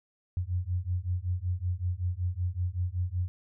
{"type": "beating tone pair", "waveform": "sine", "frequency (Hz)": [87.31, 92.61], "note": ["F2", "F#2"], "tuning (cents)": [0, 2], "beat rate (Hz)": 5.3, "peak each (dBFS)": [-31, -31], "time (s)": [0.37, 3.28], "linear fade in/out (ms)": 0, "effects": []}